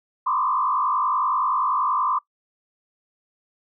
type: tone with frequency modulation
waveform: sine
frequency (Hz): 1100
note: C#6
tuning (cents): -14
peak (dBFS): -19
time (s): 0.26-2.19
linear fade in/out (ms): 10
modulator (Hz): 50.5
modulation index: 2.2
effects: noise-tail reverb RT60 0.1 s tail -22 dB re dry